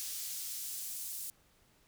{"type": "noise with high-pass filter sweep", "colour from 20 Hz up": "pink", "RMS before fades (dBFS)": -41, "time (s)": [0, 1.3], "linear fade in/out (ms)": 0, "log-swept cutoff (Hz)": [5000, 8300], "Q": 0.77, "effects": ["pink hiss -68 dBFS RMS until 1.87 s"]}